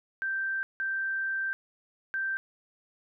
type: tone bursts at uneven times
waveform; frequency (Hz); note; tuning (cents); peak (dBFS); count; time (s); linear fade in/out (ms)
sine; 1566; G6; -2; -28; 3; 0.22-0.63 / 0.8-1.53 / 2.14-2.37; 0
effects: none